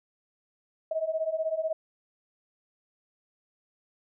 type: beating tone pair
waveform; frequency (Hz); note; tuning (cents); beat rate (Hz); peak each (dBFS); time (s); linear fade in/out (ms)
sine; 628 / 644; D#5 / E5; +16 / -41; 16; -31 / -29; 0.91-1.73; 5
effects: none